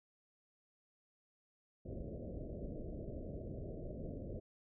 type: low-pass noise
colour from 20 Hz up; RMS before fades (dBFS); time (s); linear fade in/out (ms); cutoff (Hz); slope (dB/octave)
pink; -45; 1.85-4.4; 10; 650; 96
effects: none